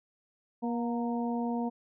harmonic tone with a mistuned harmonic, 237.6 Hz, A#3, 33 cents sharp, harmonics 1 / 2 / 3 / 4, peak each -30 / -38 / -38 / -40 dBFS, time 0.62-1.7 s, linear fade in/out 20 ms, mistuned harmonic 4, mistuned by -44 cents, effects none

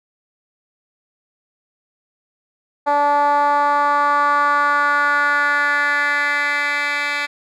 10% pulse tone with band-pass filter sweep, 289.4 Hz, D4, 25 cents flat, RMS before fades -17 dBFS, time 2.86-7.27 s, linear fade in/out 20 ms, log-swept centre 790 to 2500 Hz, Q 3.2, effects none

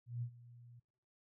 sine tone with ADSR envelope, 119.9 Hz, A#2, 49 cents sharp, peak -36 dBFS, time 0.06-0.8 s, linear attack 160 ms, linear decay 79 ms, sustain -19 dB, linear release 11 ms, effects noise-tail reverb RT60 0.7 s tail -26 dB re dry

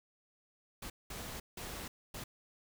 pink noise bursts at uneven times, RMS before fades -44 dBFS, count 4, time 0.82-0.9 / 1.1-1.4 / 1.57-1.88 / 2.14-2.24 s, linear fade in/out 5 ms, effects none

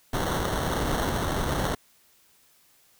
pink noise with sample-and-hold, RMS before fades -27 dBFS, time 0.13-1.75 s, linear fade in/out 5 ms, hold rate 2450 Hz, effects white hiss -61 dBFS RMS until 2.99 s

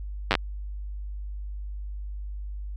slowing click train, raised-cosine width 0.3 ms, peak -5 dBFS, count 5, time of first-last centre 0.31-0.352 s, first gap 9 ms, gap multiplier 1.11, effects added 50 Hz sine -32 dBFS peak until 2.76 s

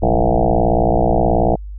sine tone with frequency modulation, 329.7 Hz, E4, in tune, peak -11 dBFS, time 0.02-1.56 s, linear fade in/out 10 ms, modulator 58.6 Hz, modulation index 7.4, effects added 50 Hz sine -27 dBFS peak until 1.78 s

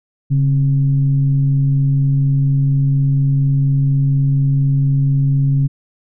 sine tone with frequency modulation, 139.1 Hz, C#3, 6 cents sharp, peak -11 dBFS, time 0.3-5.68 s, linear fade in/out 20 ms, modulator 127 Hz, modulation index 0.35, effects none

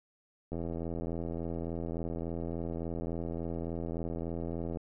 click train, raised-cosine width 2 ms, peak -24 dBFS, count 356, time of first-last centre 0.52-4.771 s, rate 83.5 Hz, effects none

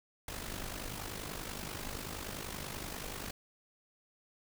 pink noise with amplitude modulation, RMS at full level -39 dBFS, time 0.28-3.31 s, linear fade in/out 2 ms, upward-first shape sine, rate 50.4 Hz, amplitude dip 65%, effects none

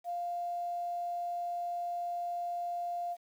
sine tone, 698.5 Hz, F5, in tune, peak -33 dBFS, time 0.04-3.17 s, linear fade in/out 50 ms, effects 10-bit

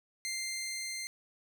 15% pulse tone with level ramp, 2093 Hz, C7, in tune, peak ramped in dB -28 to -31 dBFS, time 0.25-1.07 s, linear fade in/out 0 ms, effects none

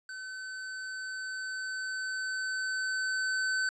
square tone with level ramp, 1524 Hz, G6, 49 cents flat, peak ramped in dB -40 to -28 dBFS, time 0.09-3.69 s, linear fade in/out 2 ms, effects resampled to 22050 Hz + 11-bit

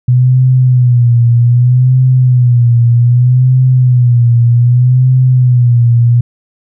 sine tone with vibrato, 123.47 Hz, B2, in tune, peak -4 dBFS, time 0.08-6.21 s, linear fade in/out 5 ms, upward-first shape sine, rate 0.64 Hz, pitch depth 74 cents each way, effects none

